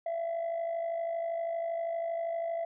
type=tone with amplitude modulation; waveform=sine; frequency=670 Hz; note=E5; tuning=28 cents sharp; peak=-26 dBFS; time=0.06-2.65 s; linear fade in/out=5 ms; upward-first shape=sine; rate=52.6 Hz; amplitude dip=60%; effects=tanh soft clip ceiling -28 dBFS